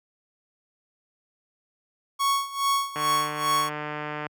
45% pulse tone with tremolo, 1108.7 Hz, C#6, in tune, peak -20 dBFS, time 2.19-3.7 s, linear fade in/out 20 ms, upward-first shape sine, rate 2.4 Hz, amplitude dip 85%
click train, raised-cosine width 0.5 ms, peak -17 dBFS, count 197, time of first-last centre 2.96-4.267 s, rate 150 Hz
effects high-pass 100 Hz 12 dB/octave

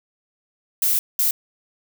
violet noise bursts at uneven times, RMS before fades -19 dBFS, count 2, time 0.82-0.99 / 1.19-1.31 s, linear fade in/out 2 ms, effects none

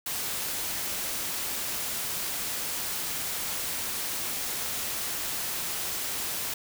white noise, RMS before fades -32 dBFS, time 0.06-6.54 s, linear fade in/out 5 ms, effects none

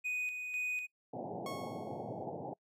triangle tone with tremolo, 2489 Hz, D#7, in tune, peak -32 dBFS, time 0.04-0.87 s, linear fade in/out 20 ms, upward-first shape square, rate 2 Hz, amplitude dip 45%
white band-pass noise, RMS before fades -42 dBFS, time 1.13-2.54 s, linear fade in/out 10 ms, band 100 to 860 Hz, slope 96 dB/octave
sawtooth tone with exponential decay, 1096 Hz, C#6, 20 cents flat, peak -37 dBFS, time 1.46-2.25 s, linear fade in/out 2 ms, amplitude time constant 170 ms
effects noise-tail reverb RT60 0.1 s tail -25 dB re dry + resampled to 32000 Hz

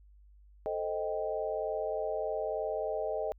sine chord, A half-diminished seventh, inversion none, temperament equal, 440 / 523.3 / 622.3 / 784 Hz, A4 / C5 / Eb5 / G5, 0 / 0 / 0 / 0 cents, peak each -36 / -39 / -34 / -40 dBFS, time 0.66-3.32 s, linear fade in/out 0 ms, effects added 50 Hz sine -55 dBFS peak until 3.38 s

